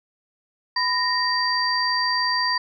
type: tone cluster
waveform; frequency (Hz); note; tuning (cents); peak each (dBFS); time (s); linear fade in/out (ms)
sine; 1000 / 1857 / 4703; B5 / A#6 / D8; +21 / -7 / +2; -24 / -25 / -23; 0.76-2.58; 5
effects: none